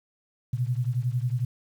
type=beating tone pair; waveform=sine; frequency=119.4 / 130.4 Hz; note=A#2 / C3; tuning=+42 / -5 cents; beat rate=11 Hz; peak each=-26 / -28 dBFS; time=0.53-1.45 s; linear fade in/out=5 ms; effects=9-bit